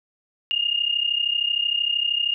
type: tone pair together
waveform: sine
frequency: 2819 / 2852 Hz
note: F7 / F7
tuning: +16 / +36 cents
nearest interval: unison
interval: 20 cents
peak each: -23 dBFS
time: 0.51-2.34 s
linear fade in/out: 0 ms
effects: none